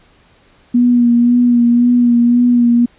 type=tone with vibrato; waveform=sine; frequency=240.7 Hz; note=B3; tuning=44 cents flat; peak=-7 dBFS; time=0.74-2.86 s; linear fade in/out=10 ms; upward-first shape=sine; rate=1.9 Hz; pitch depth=26 cents each way; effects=pink hiss -50 dBFS RMS until 2.98 s + resampled to 8000 Hz